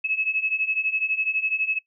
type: beating tone pair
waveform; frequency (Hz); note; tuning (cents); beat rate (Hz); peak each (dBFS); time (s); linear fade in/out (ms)
sine; 2576 / 2588; E7 / E7; -41 / -32; 12; -27 / -24; 0.04-1.79; 10
effects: noise-tail reverb RT60 0.1 s tail -20 dB re dry